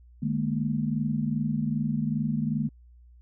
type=tone cluster; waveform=sine; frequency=150.7 / 211.1 / 233.7 Hz; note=D3 / G#3 / A#3; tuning=+45 / +29 / +5 cents; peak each=-29 dBFS; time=0.22-2.69 s; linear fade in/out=10 ms; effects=added 60 Hz sine -50 dBFS peak until 3.21 s